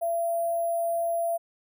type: tone with sample-and-hold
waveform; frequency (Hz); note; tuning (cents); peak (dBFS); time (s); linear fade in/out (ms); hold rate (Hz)
sine; 676; E5; +43; -24; 0.01-1.38; 20; 11025
effects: none